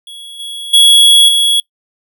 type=tone with level steps; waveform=square; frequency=3346 Hz; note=G#7; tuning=12 cents sharp; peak=-29 / -23 / -4 / -9 dBFS; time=0.07-1.6 s; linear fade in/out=2 ms; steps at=0.39 / 0.73 / 1.28 s; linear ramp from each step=10 ms; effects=noise-tail reverb RT60 0.1 s tail -24 dB re dry